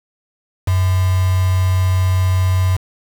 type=tone with quantisation; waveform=sine; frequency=92.5 Hz; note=F#2; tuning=in tune; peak=-12 dBFS; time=0.67-2.77 s; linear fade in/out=10 ms; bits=4; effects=none